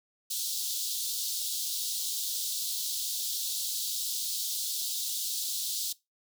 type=high-pass noise; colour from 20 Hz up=pink; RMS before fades=-33 dBFS; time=0.3-5.93 s; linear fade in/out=10 ms; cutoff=3500 Hz; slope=48 dB/octave; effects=noise-tail reverb RT60 0.2 s tail -20 dB re dry